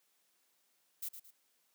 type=noise with echo; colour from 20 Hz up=violet; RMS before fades=-40 dBFS; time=1.02-1.09 s; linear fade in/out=10 ms; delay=110 ms; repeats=2; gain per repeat=-9 dB; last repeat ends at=1.31 s; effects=white hiss -75 dBFS RMS until 1.74 s + high-pass 200 Hz 12 dB/octave